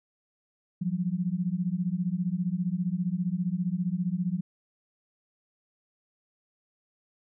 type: beating tone pair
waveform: sine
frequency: 171.5 / 186.5 Hz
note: F3 / F#3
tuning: -31 / +14 cents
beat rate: 15 Hz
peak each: -29 dBFS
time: 0.81-4.41 s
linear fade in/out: 10 ms
effects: none